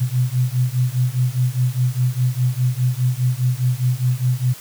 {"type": "beating tone pair", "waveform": "sine", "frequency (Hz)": [123.47, 128.37], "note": ["B2", "C3"], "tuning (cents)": [0, -33], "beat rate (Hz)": 4.9, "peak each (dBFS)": -19, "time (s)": [0, 4.54], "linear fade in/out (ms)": 20, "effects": ["white hiss -39 dBFS RMS until 4.6 s"]}